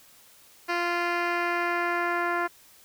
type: tone with low-pass filter sweep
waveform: 10% pulse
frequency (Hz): 347.3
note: F4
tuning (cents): -10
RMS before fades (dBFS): -27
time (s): 0.68-2.48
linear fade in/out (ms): 20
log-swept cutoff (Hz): 3600 to 1600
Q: 1.3
effects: white hiss -55 dBFS RMS until 2.84 s